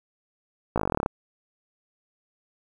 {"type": "slowing click train", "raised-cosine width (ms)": 1, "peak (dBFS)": -10, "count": 14, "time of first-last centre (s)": [0.76, 1.061], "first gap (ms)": 17, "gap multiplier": 1.05, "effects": ["8-bit"]}